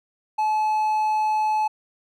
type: tone with hard clipping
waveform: triangle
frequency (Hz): 860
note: A5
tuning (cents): -40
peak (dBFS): -20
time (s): 0.38-1.68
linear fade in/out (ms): 10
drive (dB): 6
effects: none